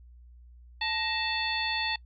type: harmonic tone with a mistuned harmonic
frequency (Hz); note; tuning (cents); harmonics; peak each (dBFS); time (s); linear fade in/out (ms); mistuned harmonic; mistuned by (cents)
880; A5; 0; 1 / 2 / 3 / 4 / 5; -34 / -34 / -34 / -34 / -34; 0.81-1.96; 5; 2; +110
effects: noise-tail reverb RT60 0.1 s tail -23 dB re dry + added 60 Hz sine -49 dBFS peak until 2.05 s